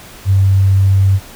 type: tone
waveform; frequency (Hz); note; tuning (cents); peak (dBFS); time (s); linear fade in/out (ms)
sine; 96.8; G2; -21; -7; 0.25-1.2; 50
effects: pink hiss -36 dBFS RMS until 1.35 s